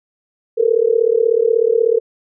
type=tone with amplitude modulation; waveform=sine; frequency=457.5 Hz; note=A#4; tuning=32 cents flat; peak=-7 dBFS; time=0.57-2 s; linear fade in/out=20 ms; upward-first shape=sine; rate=36.4 Hz; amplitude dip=95%; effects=none